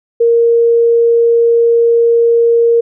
sine tone, 466.2 Hz, A#4, in tune, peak -6 dBFS, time 0.2-2.81 s, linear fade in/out 10 ms, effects none

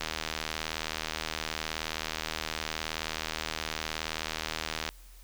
click train, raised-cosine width 0.2 ms, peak -14 dBFS, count 387, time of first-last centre 0.01-4.89 s, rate 79.1 Hz, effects added 42 Hz sine -49 dBFS peak until 5.23 s + white hiss -58 dBFS RMS until 5.23 s

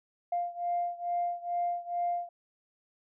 sine beating tone pair, 698.5 / 700.8 Hz, F5 / F5, 0 / +6 cents, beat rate 2.3 Hz, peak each -31 / -33 dBFS, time 0.32-2.29 s, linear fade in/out 5 ms, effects tanh soft clip ceiling -22 dBFS

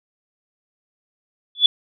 sine tone with exponential growth, 3442 Hz, A7, 39 cents flat, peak -4 dBFS, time 1.55-1.66 s, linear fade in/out 2 ms, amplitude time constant 22 ms, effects none

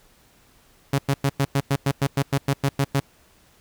sawtooth tone bursts, 138.59 Hz, C#3, in tune, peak -14 dBFS, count 14, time 0.93-3 s, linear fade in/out 5 ms, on 55 ms, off 100 ms, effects pink hiss -57 dBFS RMS until 3.6 s

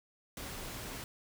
pink noise, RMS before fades -43 dBFS, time 0.37-1.04 s, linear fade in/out 2 ms, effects none

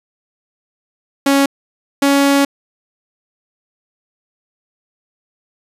sawtooth tone pair in turn, 277.2 / 279.6 Hz, C#4 / C#4, 0 / +15 cents, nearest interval unison, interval 15 cents, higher second, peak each -6 dBFS, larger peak neither, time 1.26-1.46 / 2.02-2.45 s, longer second, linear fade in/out 5 ms, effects resampled to 32000 Hz

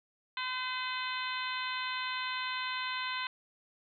harmonic tone, 510 Hz, C5, 44 cents flat, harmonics 2 / 3 / 4 / 5 / 6 / 7 / 8, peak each -38 / -40 / -41 / -42 / -43 / -43 / -44 dBFS, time 0.37-3.27 s, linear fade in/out 2 ms, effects none

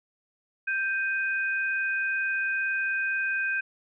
sine tone pair together, 1569.5 / 2494 Hz, G6 / D#7, +2 / +3 cents, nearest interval minor sixth, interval 801 cents, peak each -26 / -31 dBFS, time 0.67-3.61 s, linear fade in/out 10 ms, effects none

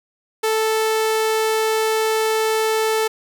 sawtooth tone, 439.6 Hz, A4, 2 cents flat, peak -13 dBFS, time 0.43-3.08 s, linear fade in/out 10 ms, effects none

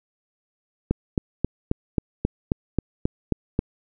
click train, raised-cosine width 3 ms, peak -7 dBFS, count 11, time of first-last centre 0.91-3.591 s, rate 3.73 Hz, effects none

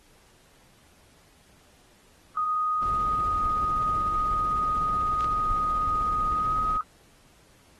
sine tone with pitch glide, 1244.5 to 1257.5 Hz, D#6 to D#6, 0 to +18 cents, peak -23 dBFS, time 2.37-6.81 s, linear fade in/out 2 ms, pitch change +18 cents, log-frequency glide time 6.32-6.53 s
brown noise with tremolo, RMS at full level -34 dBFS, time 2.81-6.78 s, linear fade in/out 20 ms, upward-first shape sine, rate 16 Hz, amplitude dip 30%
clicks, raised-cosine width 0.2 ms, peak -22 dBFS, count 2, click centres 5.208 / 5.244 s
effects pink hiss -59 dBFS RMS until 7.79 s + AAC 32 kbps

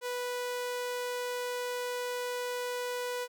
sawtooth tone, 492.5 Hz, B4, 5 cents flat, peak -29 dBFS, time 0.01-3.28 s, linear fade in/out 50 ms, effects none

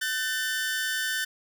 sawtooth tone pair together, 1516.8 / 1780 Hz, F#6 / A6, +43 / +20 cents, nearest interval minor third, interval 277 cents, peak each -26 dBFS, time 0.01-1.25 s, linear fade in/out 10 ms, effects none

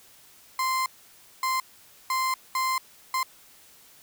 35% pulse tone bursts at uneven times, 1042 Hz, C6, 7 cents flat, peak -22 dBFS, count 5, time 0.59-0.86 / 1.43-1.6 / 2.1-2.34 / 2.55-2.78 / 3.14-3.23 s, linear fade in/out 2 ms, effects white hiss -54 dBFS RMS until 4.02 s

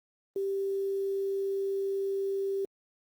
sine tone with quantisation, 392 Hz, G4, in tune, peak -28 dBFS, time 0.36-2.65 s, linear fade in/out 2 ms, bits 9, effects Opus 24 kbps

